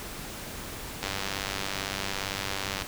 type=click train; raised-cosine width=0.2 ms; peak=-13 dBFS; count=176; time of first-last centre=1.03-2.821 s; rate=97.7 Hz; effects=pink hiss -39 dBFS RMS until 2.87 s